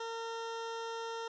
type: tone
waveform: 20% pulse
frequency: 457.3 Hz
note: A#4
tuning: 33 cents flat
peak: -33 dBFS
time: 0-1.28 s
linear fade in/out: 5 ms
effects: resampled to 16000 Hz